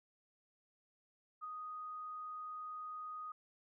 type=tone with ADSR envelope; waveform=sine; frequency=1244.5 Hz; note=D#6; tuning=in tune; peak=-40 dBFS; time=1.41-3.32 s; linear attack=32 ms; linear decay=6 ms; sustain=-3 dB; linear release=4 ms; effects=none